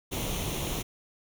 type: noise with comb filter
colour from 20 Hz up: pink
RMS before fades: -32 dBFS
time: 0.11-0.83 s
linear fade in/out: 20 ms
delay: 0.31 ms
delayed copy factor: +0.6
effects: none